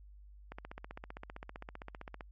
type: click train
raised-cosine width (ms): 0.5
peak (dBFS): -29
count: 27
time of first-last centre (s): 0.52-2.208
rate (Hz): 15.4
effects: added 50 Hz sine -52 dBFS peak until 2.31 s + MP3 32 kbps